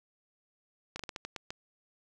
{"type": "slowing click train", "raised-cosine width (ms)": 0.2, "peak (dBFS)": -21, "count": 8, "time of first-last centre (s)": [0.96, 1.505], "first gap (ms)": 34, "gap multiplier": 1.27, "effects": []}